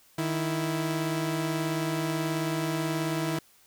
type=tone pair together; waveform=sawtooth; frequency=155.55 / 329.6 Hz; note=D#3 / E4; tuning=0 / 0 cents; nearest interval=octave + minor second; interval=1300 cents; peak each=-26 dBFS; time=0.18-3.39 s; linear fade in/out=5 ms; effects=white hiss -60 dBFS RMS until 3.66 s